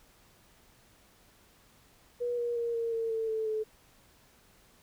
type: tone with pitch steps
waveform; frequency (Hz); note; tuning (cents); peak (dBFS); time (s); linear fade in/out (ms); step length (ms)
sine; 483.7 / 476.2 / 468.8 / 461.6 / 454.4 / 447.4 / 440.5 / 433.7; B4 / A#4 / A#4 / A#4 / A#4 / A4 / A4 / A4; -36 / +37 / +10 / -17 / -44 / +29 / +2 / -25; -29; 2.2-3.64; 20; 180
effects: pink hiss -62 dBFS RMS until 4.82 s